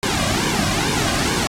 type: noise with flanger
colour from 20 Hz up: pink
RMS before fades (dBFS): -19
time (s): 0.03-1.47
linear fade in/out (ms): 0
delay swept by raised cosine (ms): 1.5 to 2.29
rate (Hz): 2.3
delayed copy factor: -0.85
effects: low-pass 8000 Hz 12 dB/octave + AAC 64 kbps